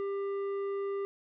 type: tone with tanh clipping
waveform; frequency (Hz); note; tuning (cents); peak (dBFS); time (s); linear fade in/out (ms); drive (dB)
triangle; 396.9; G4; +22; -33; 0-1.05; 0; 13
effects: none